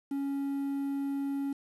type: tone with quantisation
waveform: triangle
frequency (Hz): 278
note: C#4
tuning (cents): +5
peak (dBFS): -28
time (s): 0.11-1.53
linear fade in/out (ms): 5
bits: 9
effects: resampled to 24000 Hz